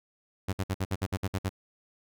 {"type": "tone bursts", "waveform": "sawtooth", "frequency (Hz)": 95.8, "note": "G2", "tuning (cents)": -39, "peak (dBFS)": -23, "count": 10, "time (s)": [0.48, 1.493], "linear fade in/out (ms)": 10, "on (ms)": 50, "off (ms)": 57, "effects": []}